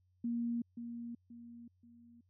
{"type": "tone with echo", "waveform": "sine", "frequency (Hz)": 235.6, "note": "A#3", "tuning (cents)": 19, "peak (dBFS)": -33, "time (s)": [0.24, 0.62], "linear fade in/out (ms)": 5, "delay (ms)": 530, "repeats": 3, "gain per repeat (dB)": -8, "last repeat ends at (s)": 2.21, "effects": ["added 91 Hz sine -70 dBFS peak until 2.29 s"]}